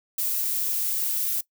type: noise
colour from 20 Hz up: violet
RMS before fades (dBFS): -26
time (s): 0.18-1.41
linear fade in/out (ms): 5
effects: noise-tail reverb RT60 0.1 s tail -20 dB re dry